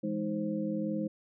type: tone cluster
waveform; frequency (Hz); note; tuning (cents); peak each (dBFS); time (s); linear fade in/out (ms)
sine; 167.5 / 209.2 / 315.1 / 526; E3 / G#3 / D#4 / C5; +28 / +13 / +22 / +9; -39 / -33 / -35 / -38; 0.03-1.08; 10
effects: none